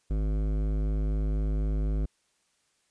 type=tone with hard clipping; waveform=sine; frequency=52 Hz; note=G#1; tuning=3 cents sharp; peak=-27 dBFS; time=0.1-2.06 s; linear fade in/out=10 ms; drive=15 dB; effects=white hiss -71 dBFS RMS until 2.9 s + resampled to 22050 Hz